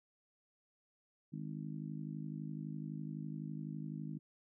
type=harmonic tone; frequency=51.91 Hz; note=G#1; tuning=in tune; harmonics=3 / 4 / 5 / 6; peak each=-43 / -46 / -48 / -52 dBFS; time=1.32-4.19 s; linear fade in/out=20 ms; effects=none